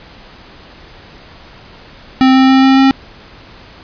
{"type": "tone with pitch steps", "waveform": "square", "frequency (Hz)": [261.6, 263.3, 264.9, 266.6, 268.3], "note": ["C4", "C4", "C4", "C4", "C4"], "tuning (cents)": [0, 11, 22, 33, 44], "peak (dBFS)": -6, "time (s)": [2.21, 2.91], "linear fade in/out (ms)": 0, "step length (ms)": 140, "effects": ["pink hiss -38 dBFS RMS until 3.83 s", "resampled to 11025 Hz"]}